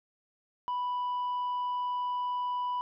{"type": "tone with tanh clipping", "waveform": "sine", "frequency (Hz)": 987.8, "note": "B5", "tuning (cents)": 0, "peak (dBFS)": -30, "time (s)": [0.68, 2.81], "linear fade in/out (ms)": 0, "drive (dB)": 2, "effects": []}